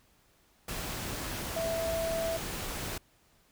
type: tone in noise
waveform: sine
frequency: 659.3 Hz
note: E5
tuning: in tune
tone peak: -30 dBFS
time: 1.56-2.37 s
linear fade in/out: 5 ms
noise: pink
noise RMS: -37 dBFS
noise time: 0.68-2.98 s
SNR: +4 dB
effects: pink hiss -66 dBFS RMS until 3.51 s